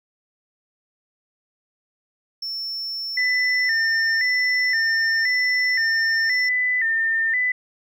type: tone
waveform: triangle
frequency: 5400 Hz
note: E8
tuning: 41 cents sharp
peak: -25 dBFS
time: 2.42-6.49 s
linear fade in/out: 5 ms
type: tone with vibrato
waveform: sine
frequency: 1900 Hz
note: A#6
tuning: 33 cents sharp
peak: -18 dBFS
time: 3.17-7.52 s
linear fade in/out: 5 ms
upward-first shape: square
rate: 0.96 Hz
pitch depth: 87 cents each way
effects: none